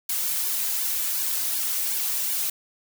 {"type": "noise with flanger", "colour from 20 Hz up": "blue", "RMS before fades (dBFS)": -26, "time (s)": [0.09, 2.5], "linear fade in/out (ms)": 5, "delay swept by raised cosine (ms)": [1.5, 3.7], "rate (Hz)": 2.7, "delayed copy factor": -0.85, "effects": []}